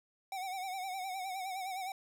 square tone with vibrato, 755 Hz, F#5, 35 cents sharp, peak -38 dBFS, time 0.32-1.92 s, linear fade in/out 2 ms, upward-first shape sine, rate 9.7 Hz, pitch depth 69 cents each way, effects none

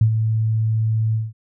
sine tone with ADSR envelope, 110.6 Hz, A2, 9 cents sharp, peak -9 dBFS, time 0.01-1.33 s, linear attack 4 ms, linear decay 84 ms, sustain -7 dB, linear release 190 ms, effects none

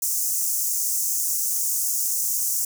pink high-pass noise, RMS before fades -24 dBFS, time 0.02-2.65 s, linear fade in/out 5 ms, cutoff 6000 Hz, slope 48 dB/octave, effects none

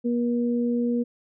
sine tone pair together, 239.4 / 478.8 Hz, A#3 / A#4, +46 / +46 cents, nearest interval octave, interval 1200 cents, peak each -22 / -28 dBFS, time 0.04-1.04 s, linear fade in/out 20 ms, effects none

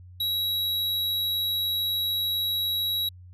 square tone, 3871 Hz, B7, 35 cents flat, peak -25 dBFS, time 0.2-3.09 s, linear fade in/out 5 ms, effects added 90 Hz sine -44 dBFS peak until 3.33 s + resampled to 32000 Hz

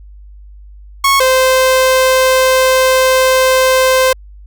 sawtooth tone pair in turn, 1100 / 519.1 Hz, C#6 / C5, -14 / -14 cents, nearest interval octave + minor second, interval 1300 cents, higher first, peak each -4 dBFS, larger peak neither, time 1.04-1.2 / 1.2-4.13 s, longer second, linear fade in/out 5 ms, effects added 50 Hz sine -33 dBFS peak until 4.46 s

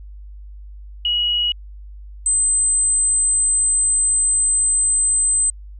sine tone pair in turn, 2907 / 8154 Hz, F#7 / C9, -31 / -46 cents, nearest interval octave + tritone, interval 1785 cents, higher second, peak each -16 / -14 dBFS, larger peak second, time 1.05-1.52 / 2.26-5.5 s, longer second, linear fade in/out 2 ms, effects added 50 Hz sine -34 dBFS peak until 5.79 s

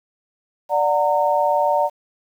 sine chord, D augmented, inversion none, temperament just, 587.3 / 734.2 / 917.7 Hz, D5 / F#5 / A#5, 0 / -14 / -27 cents, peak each -19 / -21 / -19 dBFS, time 0.69-1.9 s, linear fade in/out 50 ms, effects 8-bit

